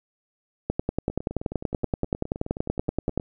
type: two click trains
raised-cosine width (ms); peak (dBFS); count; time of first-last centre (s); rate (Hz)
2; -10 / -20; 27 / 21; 0.7-3.176 / 1.1-3.199; 10.5 / 9.53
effects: none